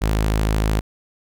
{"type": "tone", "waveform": "sawtooth", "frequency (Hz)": 53.2, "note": "G#1", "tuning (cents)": 42, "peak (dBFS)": -13, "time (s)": [0.01, 0.81], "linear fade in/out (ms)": 20, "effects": []}